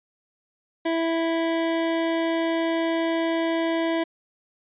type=tone; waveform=25% pulse; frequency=329.6 Hz; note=E4; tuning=in tune; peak=-18 dBFS; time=0.85-4.04 s; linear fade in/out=10 ms; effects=resampled to 8000 Hz

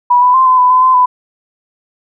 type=tone with pitch steps; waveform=sine; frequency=978 / 994 / 1044 / 1021 / 998 / 1015 / 1030 / 999 Hz; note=B5 / B5 / C6 / C6 / B5 / B5 / C6 / B5; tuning=-17 / +11 / -4 / -43 / +18 / +47 / -28 / +20 cents; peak=-5 dBFS; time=0.1-1.06 s; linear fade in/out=10 ms; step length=120 ms; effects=none

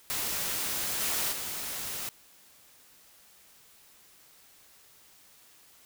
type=noise with level steps; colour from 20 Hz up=white; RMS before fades=-32 / -30 / -36 dBFS; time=0.1-2.09 s; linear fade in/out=0 ms; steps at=0.99 / 1.31 s; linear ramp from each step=20 ms; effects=white hiss -58 dBFS RMS until 5.85 s

